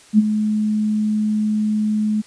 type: tone with ADSR envelope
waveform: sine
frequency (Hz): 213.3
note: G#3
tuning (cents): +46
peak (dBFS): -6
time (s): 0.13-2.22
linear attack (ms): 55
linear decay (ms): 28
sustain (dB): -10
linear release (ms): 18
effects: white hiss -47 dBFS RMS until 2.26 s + resampled to 22050 Hz